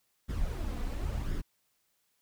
brown noise with flanger, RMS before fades -33 dBFS, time 0.28-1.42 s, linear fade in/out 20 ms, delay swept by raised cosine 0.57 to 4.07 ms, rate 0.95 Hz, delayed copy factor +0.5, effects white hiss -75 dBFS RMS until 2.21 s

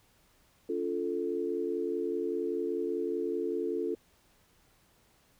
sine chord, Db augmented, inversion none, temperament equal with one note detuned, 284.2 / 349.2 / 440 Hz, Db4 / F4 / A4, +43 / 0 / 0 cents, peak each -37 / -33 / -33 dBFS, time 0.69-3.95 s, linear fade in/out 5 ms, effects pink hiss -66 dBFS RMS until 5.39 s

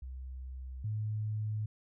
sine tone pair in turn, 64.5 / 107.32 Hz, C2 / A2, -24 / -43 cents, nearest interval major sixth, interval 881 cents, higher second, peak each -40 / -32 dBFS, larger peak second, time 0.02-0.84 / 0.84-1.66 s, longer neither, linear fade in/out 5 ms, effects none

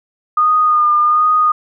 sine tone with vibrato, 1223 Hz, D#6, 30 cents flat, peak -9 dBFS, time 0.37-1.52 s, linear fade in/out 5 ms, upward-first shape sine, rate 1.3 Hz, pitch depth 27 cents each way, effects none

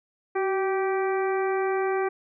harmonic tone with a mistuned harmonic, 388.5 Hz, G4, 16 cents flat, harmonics 1 / 2 / 3 / 4 / 5 / 6, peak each -24 / -30 / -34 / -36 / -38 / -40 dBFS, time 0.35-2.09 s, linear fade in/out 10 ms, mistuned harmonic 1, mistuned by -40 cents, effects none

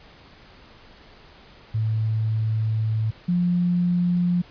sine tone pair in turn, 110 / 176.45 Hz, A2 / F3, 0 / +18 cents, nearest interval minor sixth, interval 818 cents, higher second, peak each -20 / -18 dBFS, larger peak second, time 1.74-3.11 / 3.28-4.42 s, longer first, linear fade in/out 10 ms, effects pink hiss -49 dBFS RMS until 4.5 s + resampled to 11025 Hz

